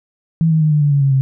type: tone with pitch steps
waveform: sine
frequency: 163.1 / 158.55 / 154.12 / 149.82 / 145.64 / 141.58 / 137.63 / 133.79 Hz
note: E3 / D#3 / D#3 / D3 / D3 / C#3 / C#3 / C3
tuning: -18 / +33 / -16 / +35 / -14 / +37 / -12 / +39 cents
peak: -10 dBFS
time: 0.41-1.21 s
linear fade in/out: 0 ms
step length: 100 ms
effects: none